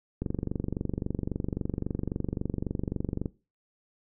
click train, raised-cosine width 3 ms, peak -17 dBFS, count 73, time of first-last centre 0.22-3.258 s, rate 23.7 Hz, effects noise-tail reverb RT60 0.3 s tail -19 dB re dry

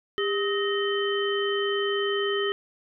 sine tone cluster, 401.7 / 1272 / 1859 / 3072 Hz, G4 / D#6 / A#6 / G7, +42 / +38 / -5 / -36 cents, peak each -25 / -33 / -32 / -31 dBFS, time 0.18-2.52 s, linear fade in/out 0 ms, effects none

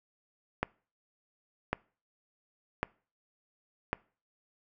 click train, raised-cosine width 0.5 ms, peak -13 dBFS, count 4, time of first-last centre 0.63-3.93 s, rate 0.909 Hz, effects noise-tail reverb RT60 0.4 s tail -24 dB re dry

